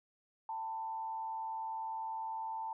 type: tone with frequency modulation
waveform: sine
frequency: 890 Hz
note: A5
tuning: 20 cents sharp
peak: -37 dBFS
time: 0.49-2.73 s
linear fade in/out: 2 ms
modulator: 99.8 Hz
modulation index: 0.54
effects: none